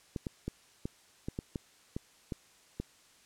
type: clicks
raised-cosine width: 3 ms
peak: -22 dBFS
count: 10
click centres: 0.162 / 0.268 / 0.48 / 0.855 / 1.285 / 1.389 / 1.558 / 1.965 / 2.322 / 2.8 s
effects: white hiss -62 dBFS RMS until 3.25 s + low-pass 9000 Hz 12 dB/octave